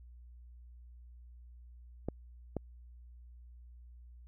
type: clicks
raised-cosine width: 2 ms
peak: -21 dBFS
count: 2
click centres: 2.086 / 2.567 s
effects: added 60 Hz sine -51 dBFS peak until 4.27 s